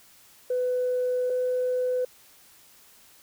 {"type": "tone pair in turn", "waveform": "sine", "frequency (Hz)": [500, 502.6], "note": ["B4", "B4"], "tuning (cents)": [21, 30], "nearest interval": "unison", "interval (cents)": 9, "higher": "second", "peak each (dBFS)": -22, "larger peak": "neither", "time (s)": [[0.5, 1.3], [1.3, 2.05]], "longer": "first", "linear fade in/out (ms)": 5, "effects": ["tanh soft clip ceiling -19 dBFS", "white hiss -55 dBFS RMS until 3.22 s"]}